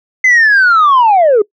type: linear sweep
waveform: sine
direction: down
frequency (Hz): 2060 to 395.9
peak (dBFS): -3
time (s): 0.24-1.42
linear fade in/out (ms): 5
effects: noise-tail reverb RT60 0.1 s tail -23 dB re dry + tanh soft clip ceiling -3 dBFS